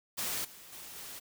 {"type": "noise with level steps", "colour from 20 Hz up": "white", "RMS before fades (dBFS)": [-35, -52, -47, -45], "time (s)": [0.17, 1.2], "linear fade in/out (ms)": 20, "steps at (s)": [0.44, 0.72, 0.95], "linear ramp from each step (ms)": 10, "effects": []}